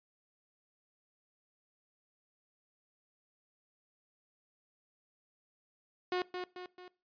sawtooth tone with echo, 362.4 Hz, F#4, 36 cents flat, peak -27 dBFS, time 6.12-6.22 s, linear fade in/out 2 ms, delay 220 ms, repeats 3, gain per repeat -6 dB, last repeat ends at 6.88 s, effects noise-tail reverb RT60 0.3 s tail -20 dB re dry + resampled to 11025 Hz

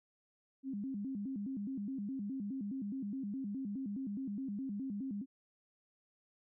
sine tone with vibrato, 233.1 Hz, A#3, in tune, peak -37 dBFS, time 0.63-5.26 s, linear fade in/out 50 ms, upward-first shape square, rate 4.8 Hz, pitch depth 240 cents each way, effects none

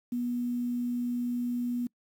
sine tone with quantisation, 242.7 Hz, B3, 30 cents flat, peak -28 dBFS, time 0.12-1.87 s, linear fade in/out 5 ms, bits 9, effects noise-tail reverb RT60 0.1 s tail -25 dB re dry

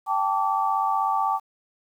sine chord, G suspended second, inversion none, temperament equal with one note detuned, 784 / 880 / 1156.5 Hz, G5 / A5 / D6, 0 / 0 / -27 cents, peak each -25 dBFS, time 0.06-1.4 s, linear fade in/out 50 ms, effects 9-bit

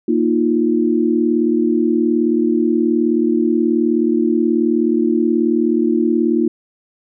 sine chord, Bb suspended fourth, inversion none, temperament just, 233.1 / 310.8 / 349.6 Hz, Bb3 / Eb4 / F4, 0 / -2 / +2 cents, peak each -17 dBFS, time 0.08-6.48 s, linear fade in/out 5 ms, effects none

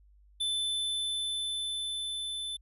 square tone with level ramp, 3520 Hz, A7, in tune, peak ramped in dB -29 to -35 dBFS, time 0.4-2.57 s, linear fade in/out 10 ms, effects added 50 Hz sine -57 dBFS peak until 2.61 s + resampled to 32000 Hz

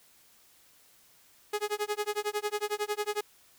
sawtooth tone with tremolo, 417.6 Hz, G#4, 10 cents sharp, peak -23 dBFS, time 1.53-3.21 s, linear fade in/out 5 ms, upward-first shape sine, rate 11 Hz, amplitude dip 100%, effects white hiss -61 dBFS RMS until 3.58 s

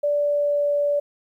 sine tone with pitch glide, 583 to 579 Hz, D5 to D5, -13 to -25 cents, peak -18 dBFS, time 0.03-1 s, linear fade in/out 10 ms, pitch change -12 cents, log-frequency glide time 0.13-0.73 s, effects 10-bit

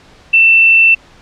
sine tone, 2677 Hz, E7, 26 cents sharp, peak -4 dBFS, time 0.33-0.95 s, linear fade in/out 10 ms, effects pink hiss -43 dBFS RMS until 1.21 s + low-pass 5000 Hz 12 dB/octave

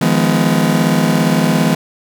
40% pulse chord, F half-diminished seventh, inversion third, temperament just, 157.15 / 174.61 / 209.5 / 251.4 Hz, Eb3 / F3 / Ab3 / Cb4, +18 / 0 / +15 / +31 cents, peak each -16 dBFS, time 0.01-1.75 s, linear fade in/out 5 ms, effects none

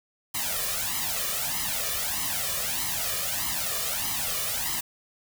white noise with flanger, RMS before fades -29 dBFS, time 0.34-4.81 s, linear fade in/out 10 ms, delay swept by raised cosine 0.98 to 1.72 ms, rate 1.6 Hz, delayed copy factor +0.95, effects none

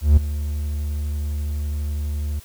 triangle tone with ADSR envelope, 74 Hz, D2, 14 cents sharp, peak -5 dBFS, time 0.01-2.4 s, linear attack 160 ms, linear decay 9 ms, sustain -15 dB, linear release 13 ms, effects white hiss -47 dBFS RMS until 2.44 s

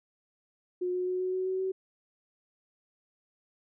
sine tone with pitch steps, 360.7 / 363.6 / 366.6 / 369.6 / 372.6 / 375.6 / 378.6 Hz, F#4 / F#4 / F#4 / F#4 / F#4 / F#4 / F#4, -44 / -30 / -16 / -2 / +12 / +26 / +40 cents, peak -28 dBFS, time 0.81-1.72 s, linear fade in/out 10 ms, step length 130 ms, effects none

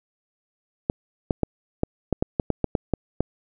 clicks, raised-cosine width 2 ms, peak -7 dBFS, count 12, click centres 0.899 / 1.308 / 1.433 / 1.834 / 2.127 / 2.225 / 2.398 / 2.503 / 2.643 / 2.752 / 2.937 / 3.206 s, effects none

